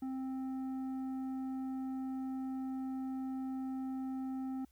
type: tone with tanh clipping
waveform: sine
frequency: 262.9 Hz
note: C4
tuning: 8 cents sharp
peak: -38 dBFS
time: 0.02-4.65 s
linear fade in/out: 5 ms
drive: 8 dB
effects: added 64 Hz sine -67 dBFS peak until 4.71 s + white hiss -75 dBFS RMS until 4.71 s